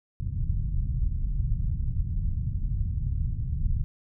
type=low-pass noise; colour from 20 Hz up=pink; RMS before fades=-27 dBFS; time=0.2-3.84 s; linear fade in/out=0 ms; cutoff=130 Hz; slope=24 dB/octave; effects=none